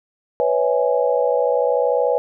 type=chord; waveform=sine; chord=C# minor seventh; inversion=third; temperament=equal with one note detuned; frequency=493.9 / 554.4 / 647.9 / 830.6 Hz; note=B4 / C#5 / E5 / G#5; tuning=0 / 0 / -30 / 0 cents; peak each=-18 / -20 / -24 / -24 dBFS; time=0.4-2.18 s; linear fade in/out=0 ms; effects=none